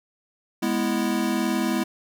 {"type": "chord", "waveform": "square", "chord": "E major", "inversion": "first", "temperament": "equal", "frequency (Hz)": [207.7, 246.9, 329.6], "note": ["G#3", "B3", "E4"], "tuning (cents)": [0, 0, 0], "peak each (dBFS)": -27, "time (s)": [0.62, 1.84], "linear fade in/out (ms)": 10, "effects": []}